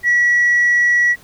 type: tone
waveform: sine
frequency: 1934 Hz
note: B6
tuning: 37 cents flat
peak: -9 dBFS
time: 0.03-1.16 s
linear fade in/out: 50 ms
effects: tanh soft clip ceiling -8 dBFS + pink hiss -46 dBFS RMS until 1.23 s